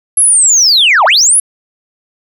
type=linear two-way sweep; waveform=sine; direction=down then up; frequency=11175 to 587.3 to 11175 Hz; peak=-3 dBFS; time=0.17-1.4 s; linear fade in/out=5 ms; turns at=1.05 s; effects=tanh soft clip ceiling -2 dBFS